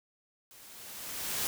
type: noise with level ramp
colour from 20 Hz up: white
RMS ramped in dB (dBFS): -55 to -31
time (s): 0.51-1.47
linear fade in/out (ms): 0
effects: none